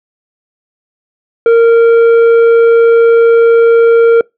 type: tone with tanh clipping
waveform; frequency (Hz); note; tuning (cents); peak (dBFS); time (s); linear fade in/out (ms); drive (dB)
sine; 462.1; A#4; -15; -4; 1.46-4.21; 2; 7
effects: noise-tail reverb RT60 0.2 s tail -25 dB re dry